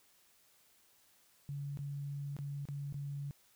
sine tone with dropouts, 141.8 Hz, C#3, 40 cents sharp, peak -38 dBFS, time 1.49-3.31 s, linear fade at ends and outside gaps 0 ms, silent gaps 1.773-1.79 / 2.366-2.388 / 2.654-2.687 / 2.925-2.943 s, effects white hiss -68 dBFS RMS until 3.55 s

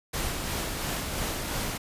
pink noise with tremolo, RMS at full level -30 dBFS, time 0.13-1.78 s, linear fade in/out 10 ms, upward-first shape sine, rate 2.9 Hz, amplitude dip 30%, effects resampled to 32000 Hz

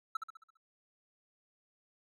triangle tone with echo, 1318.5 Hz, E6, in tune, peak -29 dBFS, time 0.15-0.17 s, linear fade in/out 5 ms, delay 67 ms, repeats 6, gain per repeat -6 dB, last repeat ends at 0.572 s, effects none

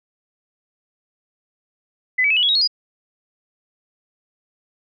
sine tone with pitch steps, 2013 / 2286 / 2596 / 2947 / 3347 / 3800 / 4315 / 4900 Hz, B6 / D7 / E7 / F#7 / G#7 / A#7 / C#8 / D#8, +33 / -47 / -27 / -8 / +13 / +33 / -47 / -27 cents, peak -14 dBFS, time 2.18-2.676 s, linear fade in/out 10 ms, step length 62 ms, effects none

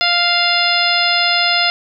harmonic tone with a mistuned harmonic, 698.5 Hz, F5, in tune, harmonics 1 / 2 / 3 / 4 / 5 / 6 / 7, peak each -20 / -20 / -20 / -20 / -20 / -20 / -20 dBFS, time 0.01-1.7 s, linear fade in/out 0 ms, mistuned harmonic 7, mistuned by +52 cents, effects none

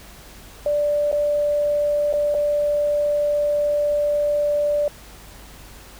sine tone with dropouts, 587 Hz, D5, 1 cent flat, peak -17 dBFS, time 0.66-4.88 s, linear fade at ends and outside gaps 2 ms, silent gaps 1.116-1.126 / 2.128-2.136 / 2.343-2.348 s, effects added 50 Hz sine -45 dBFS peak until 5.99 s + pink hiss -44 dBFS RMS until 5.99 s

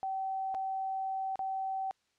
sine tone with dropouts, 768 Hz, G5, 36 cents flat, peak -32 dBFS, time 0.03-1.91 s, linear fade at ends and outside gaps 0 ms, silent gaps 0.543-0.548 / 1.357-1.392 s, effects white hiss -75 dBFS RMS until 2.18 s + low-pass 6000 Hz 12 dB/octave

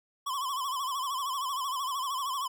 square tone with vibrato, 1072 Hz, C6, 42 cents sharp, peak -31 dBFS, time 0.26-2.48 s, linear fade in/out 10 ms, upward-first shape sine, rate 13 Hz, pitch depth 110 cents each way, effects none

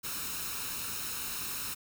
white noise with comb filter, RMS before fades -37 dBFS, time 0.03-1.75 s, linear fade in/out 20 ms, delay 0.75 ms, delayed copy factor +0.6, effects none

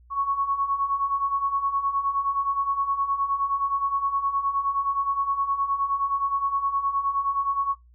sine beating tone pair, 1102 / 1111.6 Hz, C#6 / C#6, -11 / +4 cents, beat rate 9.6 Hz, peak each -29 / -23 dBFS, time 0.1-7.76 s, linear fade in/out 50 ms, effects noise-tail reverb RT60 0.2 s tail -25 dB re dry + added 60 Hz sine -51 dBFS peak until 7.94 s

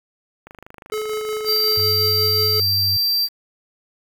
click train, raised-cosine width 0.5 ms, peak -24 dBFS, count 35, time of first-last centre 0.47-1.798 s, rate 25.6 Hz
square tone with tremolo, 429.8 Hz, A4, 41 cents flat, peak -22 dBFS, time 0.92-2.6 s, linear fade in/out 2 ms, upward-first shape sine, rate 5.5 Hz, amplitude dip 35%
square tone, 4699 Hz, D8, in tune, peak -17 dBFS, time 1.45-3.29 s, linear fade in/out 50 ms
sine tone with vibrato, 98.4 Hz, G2, 7 cents sharp, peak -24 dBFS, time 1.77-2.97 s, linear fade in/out 5 ms, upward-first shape sine, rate 13 Hz, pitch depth 27 cents each way
effects 7-bit

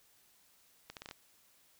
accelerating click train, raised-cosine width 0.2 ms, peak -27 dBFS, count 6, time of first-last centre 0.9-1.111 s, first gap 68 ms, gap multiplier 0.76, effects white hiss -67 dBFS RMS until 1.79 s

